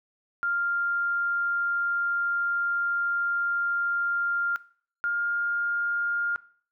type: tone pair in turn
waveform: sine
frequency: 1396.9 / 1409.1 Hz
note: F6 / F6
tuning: 0 / +15 cents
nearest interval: unison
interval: 15 cents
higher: second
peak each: -24 dBFS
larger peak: neither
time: 0.43-4.56 / 5.04-6.36 s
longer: first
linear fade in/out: 0 ms
effects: noise-tail reverb RT60 0.5 s tail -19 dB re dry